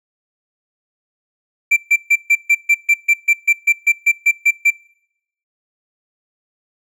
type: tone bursts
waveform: triangle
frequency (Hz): 2349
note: D7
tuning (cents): 0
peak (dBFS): -7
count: 16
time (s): 1.71-4.706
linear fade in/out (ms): 10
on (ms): 56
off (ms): 140
effects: noise-tail reverb RT60 0.8 s tail -25 dB re dry